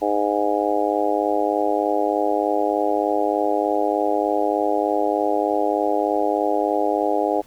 harmonic tone, 103.3 Hz, G#2, 9 cents flat, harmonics 3 / 4 / 5 / 6 / 7 / 8, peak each -25 / -25 / -25 / -25 / -25 / -25 dBFS, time 0.01-7.42 s, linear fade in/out 20 ms, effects pink hiss -52 dBFS RMS until 7.46 s

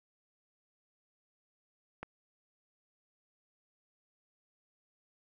click, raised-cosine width 0.5 ms, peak -25 dBFS, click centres 2.03 s, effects none

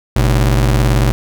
40% pulse ring-modulated tone, 87.31 Hz, F2, in tune, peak -6 dBFS, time 0.16-1.12 s, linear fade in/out 0 ms, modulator 34.6 Hz, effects none

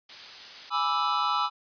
blue noise, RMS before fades -36 dBFS, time 0.09-0.7 s, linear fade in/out 5 ms
square chord, E dominant seventh, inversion first, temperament equal, 830.6 / 987.8 / 1174.7 / 1318.5 Hz, G#5 / B5 / D6 / E6, 0 / 0 / 0 / 0 cents, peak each -33 / -31 / -31 / -28 dBFS, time 0.7-1.5 s, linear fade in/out 50 ms
effects resampled to 11025 Hz

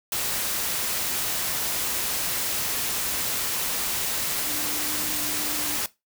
sine tone in noise, 299 Hz, D4, 31 cents sharp, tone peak -37 dBFS, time 4.47-5.77 s, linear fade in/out 2 ms, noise white, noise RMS -27 dBFS, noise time 0.12-5.86 s, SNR -13 dB, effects noise-tail reverb RT60 0.2 s tail -18 dB re dry

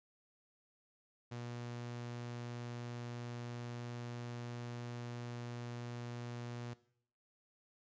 sawtooth tone, 120.2 Hz, B2, 46 cents flat, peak -39 dBFS, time 1.31-6.74 s, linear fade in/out 10 ms, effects noise-tail reverb RT60 0.6 s tail -18 dB re dry + resampled to 16000 Hz

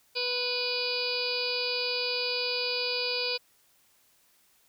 harmonic tone with a mistuned harmonic, 492.7 Hz, B4, 4 cents flat, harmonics 1 / 2 / 3 / 5 / 6 / 7 / 8 / 9 / 10, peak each -34 / -43 / -45 / -34 / -40 / -43 / -37 / -35 / -33 dBFS, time 0.15-3.38 s, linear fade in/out 20 ms, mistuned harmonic 10, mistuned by -19 cents, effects white hiss -65 dBFS RMS until 4.68 s

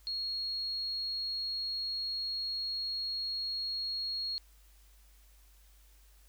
sine tone, 4300 Hz, C8, 47 cents sharp, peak -33 dBFS, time 0.07-4.38 s, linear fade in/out 0 ms, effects added 50 Hz sine -58 dBFS peak until 6.28 s + white hiss -66 dBFS RMS until 6.28 s

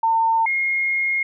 sine tone pair in turn, 904 / 2145 Hz, A5 / C7, +47 / +42 cents, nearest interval octave + minor third, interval 1495 cents, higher second, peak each -15 / -18 dBFS, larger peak first, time 0.03-0.46 / 0.46-1.23 s, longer second, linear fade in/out 5 ms, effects none

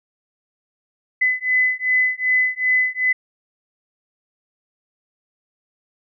sine beating tone pair, 2012 / 2014.6 Hz, B6 / B6, +32 / +34 cents, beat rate 2.6 Hz, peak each -19 dBFS, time 1.21-3.13 s, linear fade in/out 10 ms, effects none

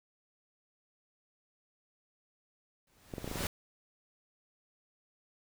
pink noise with exponential growth, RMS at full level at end -33 dBFS, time 2.87-3.47 s, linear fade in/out 2 ms, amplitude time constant 130 ms
clicks, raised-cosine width 2 ms, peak -25 dBFS, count 8, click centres 3.138 / 3.182 / 3.244 / 3.277 / 3.314 / 3.357 / 3.407 / 3.438 s
effects none

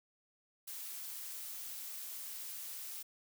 blue noise, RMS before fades -45 dBFS, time 0.67-3.03 s, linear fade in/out 10 ms, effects none

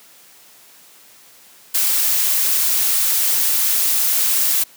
blue noise, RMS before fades -17 dBFS, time 1.74-4.64 s, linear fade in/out 10 ms, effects white hiss -47 dBFS RMS until 4.76 s + high-pass 150 Hz 12 dB/octave

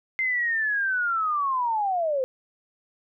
sine linear sweep, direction down, 2093 to 502 Hz, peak -22 dBFS, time 0.19-2.24 s, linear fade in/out 0 ms, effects none

